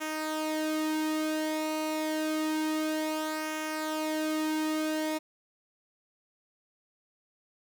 sawtooth tone with flanger, 311.1 Hz, D#4, in tune, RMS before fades -31 dBFS, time 0-5.19 s, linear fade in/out 20 ms, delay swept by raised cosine 0.23 to 2.63 ms, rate 0.28 Hz, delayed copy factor -0.55, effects 10-bit

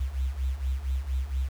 sine beating tone pair, 63.3 / 67.6 Hz, B1 / C#2, +43 / -43 cents, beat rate 4.3 Hz, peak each -30 / -27 dBFS, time 0-1.49 s, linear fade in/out 10 ms, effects tanh soft clip ceiling -21 dBFS + 8-bit

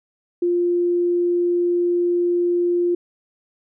sine tone, 350 Hz, F4, 4 cents sharp, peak -16 dBFS, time 0.42-2.95 s, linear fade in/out 5 ms, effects none

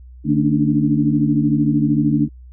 sine tone cluster, 148.4 / 223.6 / 286.1 / 299.2 Hz, D3 / A3 / D4 / D4, +18 / +28 / -45 / +32 cents, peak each -19 dBFS, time 0.24-2.29 s, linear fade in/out 50 ms, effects added 62 Hz sine -37 dBFS peak until 2.52 s

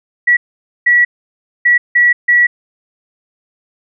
sine tone bursts at uneven times, 1936 Hz, B6, 35 cents flat, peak -6 dBFS, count 5, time 0.27-0.37 / 0.86-1.05 / 1.65-1.78 / 1.95-2.13 / 2.28-2.47 s, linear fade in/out 10 ms, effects none

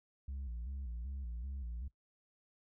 sine tone with vibrato, 62.8 Hz, B1, 30 cents sharp, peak -37 dBFS, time 0.28-1.88 s, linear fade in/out 5 ms, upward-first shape square, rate 2.6 Hz, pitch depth 130 cents each way, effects noise-tail reverb RT60 0.1 s tail -20 dB re dry + tanh soft clip ceiling -38 dBFS

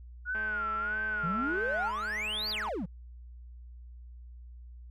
sine tone with vibrato, 1437 Hz, F6, 49 cents sharp, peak -30 dBFS, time 0.25-1.92 s, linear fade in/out 50 ms, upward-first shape sine, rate 1.6 Hz, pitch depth 130 cents each way
click train, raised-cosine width 0.5 ms, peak -30 dBFS, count 499, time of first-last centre 0.35-2.688 s, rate 213 Hz
triangle exponential two-way sweep, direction up then down, 152.3 to 4870 to 152.3 Hz, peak -30 dBFS, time 1.23-2.86 s, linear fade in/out 10 ms, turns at 2.5 s
effects added 60 Hz sine -45 dBFS peak until 4.9 s

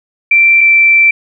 sine tone pair in turn, 2349 / 2340 Hz, D7 / D7, 0 / -7 cents, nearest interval unison, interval 7 cents, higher first, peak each -4 dBFS, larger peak neither, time 0.31-0.61 / 0.61-1.11 s, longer second, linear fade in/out 5 ms, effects none

